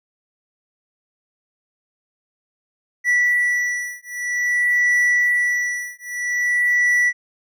triangle beating tone pair, 1956 / 1956.51 Hz, B6 / B6, -17 / -17 cents, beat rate 0.51 Hz, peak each -18 dBFS, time 3.04-7.13 s, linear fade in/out 50 ms, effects none

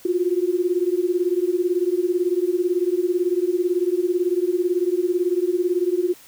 sine beating tone pair, 347.9 / 365.9 Hz, F4 / F#4, -7 / -19 cents, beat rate 18 Hz, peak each -21 dBFS, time 0.05-6.14 s, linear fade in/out 5 ms, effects white hiss -48 dBFS RMS until 6.27 s

